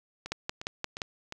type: two click trains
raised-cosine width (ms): 0.2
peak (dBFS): -21 / -14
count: 4 / 5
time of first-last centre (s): 0.26-1.324 / 0.32-1.018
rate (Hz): 2.82 / 5.73
effects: none